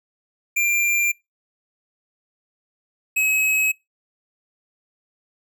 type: tone pair in turn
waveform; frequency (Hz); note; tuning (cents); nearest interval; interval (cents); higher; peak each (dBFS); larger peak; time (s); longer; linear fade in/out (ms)
square; 2379 / 2559; D7 / D#7; +22 / +48; minor second; 126; second; -18; neither; 0.56-1.12 / 3.16-3.72; neither; 10
effects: noise-tail reverb RT60 0.2 s tail -24 dB re dry